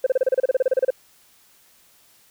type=tone bursts; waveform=sine; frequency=519 Hz; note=C5; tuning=14 cents flat; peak=-12 dBFS; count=16; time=0.04-0.905 s; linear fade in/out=5 ms; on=25 ms; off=31 ms; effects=tanh soft clip ceiling -13 dBFS + white hiss -56 dBFS RMS until 2.3 s